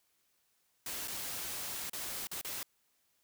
white noise with dropouts, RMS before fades -40 dBFS, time 0.86-2.63 s, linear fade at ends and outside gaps 2 ms, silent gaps 1.076-1.08 / 1.897-1.932 / 2.271-2.314 / 2.413-2.447 s, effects white hiss -75 dBFS RMS until 3.23 s

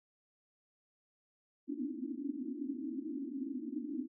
white band-pass noise, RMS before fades -40 dBFS, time 1.67-4.08 s, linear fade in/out 50 ms, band 240 to 320 Hz, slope 96 dB/octave, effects none

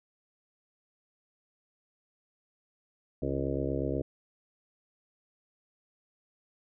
harmonic tone, 68.3 Hz, C#2, 25 cents flat, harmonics 1 / 2 / 4 / 5 / 6 / 7 / 8 / 9, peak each -37 / -36 / -35 / -36 / -38 / -37 / -40 / -40 dBFS, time 3.22-4.02 s, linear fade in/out 5 ms, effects none

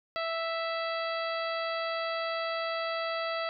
harmonic tone, 659.3 Hz, E5, in tune, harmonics 1 / 2 / 3 / 4 / 5 / 6 / 7, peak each -33 / -35 / -39 / -42 / -44 / -45 / -44 dBFS, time 0.16-3.49 s, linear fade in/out 0 ms, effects none

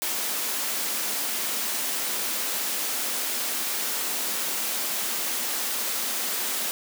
white high-pass noise, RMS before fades -28 dBFS, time 0.02-6.71 s, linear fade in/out 0 ms, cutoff 190 Hz, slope 96 dB/octave, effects none

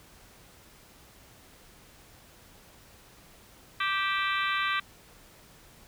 harmonic tone with a mistuned harmonic, 391 Hz, G4, 4 cents flat, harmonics 3 / 4 / 5 / 6 / 7 / 8 / 9 / 10, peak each -30 / -32 / -34 / -36 / -37 / -38 / -39 / -40 dBFS, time 3.8-4.8 s, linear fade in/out 5 ms, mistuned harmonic 7, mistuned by -62 cents, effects pink hiss -55 dBFS RMS until 5.87 s

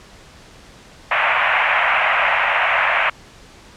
white band-pass noise, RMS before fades -17 dBFS, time 1.11-3.1 s, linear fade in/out 5 ms, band 600 to 2600 Hz, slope 48 dB/octave, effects pink hiss -44 dBFS RMS until 3.76 s + low-pass 7000 Hz 12 dB/octave

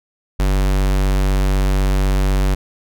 square tone, 48 Hz, G1, 36 cents flat, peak -14 dBFS, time 0.39-2.55 s, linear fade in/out 10 ms, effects none

